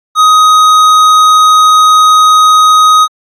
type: tone with tanh clipping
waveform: sine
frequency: 1255 Hz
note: D#6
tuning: 15 cents sharp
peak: -4 dBFS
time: 0.15-3.08 s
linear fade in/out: 50 ms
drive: 13 dB
effects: AAC 64 kbps